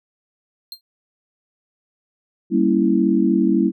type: tone with exponential decay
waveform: 45% pulse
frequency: 4186 Hz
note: C8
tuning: in tune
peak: -26 dBFS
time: 0.72-0.81 s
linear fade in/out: 1 ms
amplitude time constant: 18 ms
type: chord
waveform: sine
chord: G diminished seventh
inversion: none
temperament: equal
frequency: 196 / 233.1 / 277.2 / 329.6 Hz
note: G3 / Bb3 / Db4 / Fb4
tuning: 0 / 0 / 0 / 0 cents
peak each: -19 / -20 / -21 / -18 dBFS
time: 2.5-3.72 s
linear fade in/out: 50 ms
effects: none